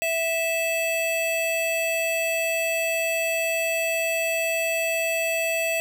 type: tone pair together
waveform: square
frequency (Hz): 657 / 2625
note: E5 / E7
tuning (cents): -6 / -8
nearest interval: 2 octaves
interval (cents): 2398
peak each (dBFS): -26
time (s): 0.02-5.8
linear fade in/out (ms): 0
effects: none